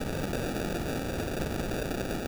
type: noise with sample-and-hold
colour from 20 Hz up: violet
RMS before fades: -32 dBFS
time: 0-2.27 s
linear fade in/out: 10 ms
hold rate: 1050 Hz
effects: none